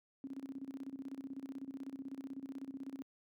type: tone with tremolo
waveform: sine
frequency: 270.6 Hz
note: C#4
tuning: 42 cents flat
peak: -40 dBFS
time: 0.24-3.02 s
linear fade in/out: 0 ms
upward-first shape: square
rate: 16 Hz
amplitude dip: 80%
effects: high-pass 150 Hz 12 dB/octave